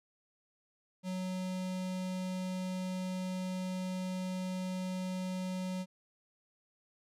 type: tone with notch filter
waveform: square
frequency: 185 Hz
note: F#3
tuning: in tune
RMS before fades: -37 dBFS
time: 1.03-5.86 s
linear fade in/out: 50 ms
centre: 1500 Hz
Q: 1.7
effects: low-pass 10000 Hz 12 dB/octave